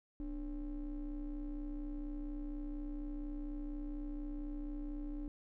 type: ring-modulated tone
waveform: triangle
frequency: 130.9 Hz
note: C3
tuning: 1 cent sharp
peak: -34 dBFS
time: 0.2-5.28 s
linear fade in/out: 0 ms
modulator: 163 Hz
effects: none